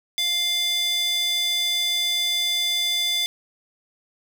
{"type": "tone with high-pass filter", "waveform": "square", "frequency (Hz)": 698.5, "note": "F5", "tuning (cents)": 0, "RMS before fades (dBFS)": -23, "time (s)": [0.18, 3.26], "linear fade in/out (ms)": 0, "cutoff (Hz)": 3100, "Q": 5.1, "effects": []}